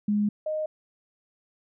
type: tone pair in turn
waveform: sine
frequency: 207.7 / 618.8 Hz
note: G#3 / D#5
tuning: 0 / -10 cents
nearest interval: octave + perfect fifth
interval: 1890 cents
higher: second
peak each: -21 / -26 dBFS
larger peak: first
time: 0.08-0.29 / 0.46-0.66 s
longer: first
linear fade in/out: 5 ms
effects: none